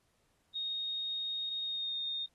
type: tone with pitch glide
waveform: sine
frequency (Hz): 3722 to 3679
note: A#7 to A#7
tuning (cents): -3 to -24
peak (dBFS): -34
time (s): 0.55-2.26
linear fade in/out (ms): 5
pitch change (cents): -21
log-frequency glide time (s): 1.62-1.97
effects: pink hiss -75 dBFS RMS until 2.34 s + AAC 32 kbps